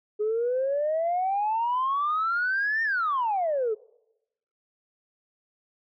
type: exponential two-way sweep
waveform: sine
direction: up then down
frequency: 415.3 to 1832 to 415.3 Hz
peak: -22 dBFS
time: 0.19-3.75 s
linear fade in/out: 20 ms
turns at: 2.83 s
effects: noise-tail reverb RT60 0.9 s tail -24 dB re dry + tanh soft clip ceiling -19 dBFS